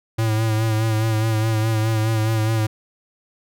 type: tone with vibrato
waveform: square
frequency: 110.4 Hz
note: A2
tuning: 6 cents sharp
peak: -18 dBFS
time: 0.18-2.67 s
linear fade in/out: 10 ms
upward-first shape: sine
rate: 4.8 Hz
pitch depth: 37 cents each way
effects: none